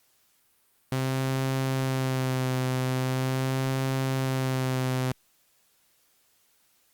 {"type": "tone with vibrato", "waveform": "sawtooth", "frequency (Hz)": 130.81, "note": "C3", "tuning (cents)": 0, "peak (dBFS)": -21, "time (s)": [0.92, 5.12], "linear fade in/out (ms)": 2, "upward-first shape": "sine", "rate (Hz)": 0.42, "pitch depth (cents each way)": 28, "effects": ["white hiss -66 dBFS RMS until 6.93 s", "Opus 48 kbps"]}